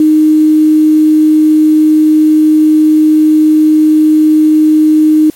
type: tone with quantisation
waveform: sine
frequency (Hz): 308.9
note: D#4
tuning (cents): -12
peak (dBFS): -3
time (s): 0-5.3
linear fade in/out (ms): 2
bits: 5
effects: white hiss -40 dBFS RMS until 5.35 s + MP3 64 kbps